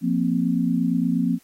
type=chord; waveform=sine; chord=F suspended fourth; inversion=none; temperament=equal; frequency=174.61 / 233.1 / 261.6 Hz; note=F3 / Bb3 / C4; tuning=0 / 0 / 0 cents; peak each=-23 dBFS; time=0.01-1.39 s; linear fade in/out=50 ms; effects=white hiss -58 dBFS RMS until 1.43 s + AAC 48 kbps